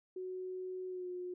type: tone with pitch glide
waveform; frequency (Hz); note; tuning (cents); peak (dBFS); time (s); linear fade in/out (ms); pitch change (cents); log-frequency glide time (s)
sine; 370 to 360.3; F#4 to F#4; 0 to -46; -39; 0.16-1.34; 5; -46; 0.88-1.08
effects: none